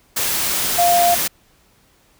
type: tone in noise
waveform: sine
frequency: 698.5 Hz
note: F5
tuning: in tune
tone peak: -12 dBFS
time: 0.78-1.15 s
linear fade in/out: 10 ms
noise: white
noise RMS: -20 dBFS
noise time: 0.16-1.28 s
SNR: +5 dB
effects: pink hiss -56 dBFS RMS until 2.19 s